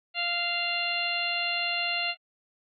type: harmonic tone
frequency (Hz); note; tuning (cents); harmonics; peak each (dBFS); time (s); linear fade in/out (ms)
695; F5; -9; 1 / 2 / 3 / 4 / 5 / 6; -35 / -38 / -34 / -29 / -38 / -34; 0.14-2.15; 50
effects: AAC 32 kbps